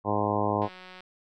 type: harmonic tone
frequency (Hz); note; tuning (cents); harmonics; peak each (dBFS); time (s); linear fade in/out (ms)
103.83; G#2; 0; 1 / 2 / 3 / 4 / 5 / 6 / 7 / 8 / 9 / 10; -33 / -33 / -33 / -33 / -33 / -33 / -33 / -33 / -33 / -33; 0.04-0.69; 50
type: click train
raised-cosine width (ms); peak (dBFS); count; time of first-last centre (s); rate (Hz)
0.3; -30; 72; 0.62-1.006; 184
effects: none